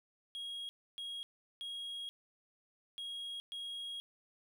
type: tone bursts at uneven times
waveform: triangle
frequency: 3286 Hz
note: G#7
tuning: 19 cents flat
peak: -39 dBFS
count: 5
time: 0.35-0.69 / 0.98-1.23 / 1.61-2.09 / 2.98-3.4 / 3.52-4 s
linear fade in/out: 0 ms
effects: none